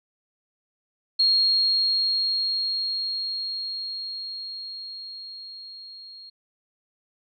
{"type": "tone with level ramp", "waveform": "sine", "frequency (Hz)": 4264, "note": "C8", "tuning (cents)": 32, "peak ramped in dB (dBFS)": [-16, -41], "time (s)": [1.19, 6.3], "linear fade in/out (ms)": 10, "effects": []}